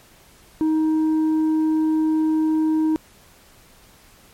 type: tone with tanh clipping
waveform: triangle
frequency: 314.1 Hz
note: D#4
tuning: 16 cents sharp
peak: -17 dBFS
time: 0.61-2.96 s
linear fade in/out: 0 ms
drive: 8 dB
effects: pink hiss -51 dBFS RMS until 4.33 s + MP3 64 kbps